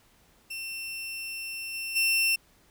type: tone with level steps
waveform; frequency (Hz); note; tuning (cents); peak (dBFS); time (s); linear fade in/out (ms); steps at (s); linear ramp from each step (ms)
sawtooth; 2700; E7; +41; -31 / -29 / -19; 0.5-2.36; 10; 1.73 / 1.95; 20
effects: pink hiss -62 dBFS RMS until 2.7 s